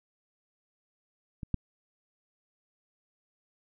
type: clicks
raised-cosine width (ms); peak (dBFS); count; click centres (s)
5; -25 / -15; 2; 1.432 / 1.543
effects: none